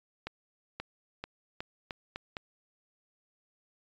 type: accelerating click train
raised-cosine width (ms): 0.3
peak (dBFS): -21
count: 7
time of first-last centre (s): 0.27-2.368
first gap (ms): 530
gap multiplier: 0.83
effects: resampled to 16000 Hz